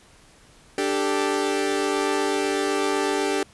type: chord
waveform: sawtooth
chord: D suspended fourth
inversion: none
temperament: equal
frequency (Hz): 293.7 / 392 / 440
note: D4 / G4 / A4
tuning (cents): 0 / 0 / 0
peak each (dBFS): -23 / -20 / -24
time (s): 0.78-3.43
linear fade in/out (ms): 2
effects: pink hiss -53 dBFS RMS until 3.53 s + resampled to 24000 Hz